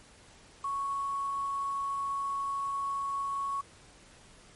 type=tone with quantisation; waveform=sine; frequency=1108.7 Hz; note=C#6; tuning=in tune; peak=-30 dBFS; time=0.64-3.61 s; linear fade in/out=5 ms; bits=8; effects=pink hiss -56 dBFS RMS until 4.55 s + MP3 48 kbps